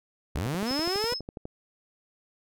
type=linear sweep; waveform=sawtooth; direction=up; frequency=56.7 to 500 Hz; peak=-24 dBFS; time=0.35-1.14 s; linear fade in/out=5 ms
type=click train; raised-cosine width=2 ms; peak=-24 dBFS; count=14; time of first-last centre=0.38-1.454 s; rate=12.1 Hz
type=tone; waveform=sine; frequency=5180 Hz; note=E8; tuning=31 cents flat; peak=-30 dBFS; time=0.65-1.21 s; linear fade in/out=50 ms
effects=none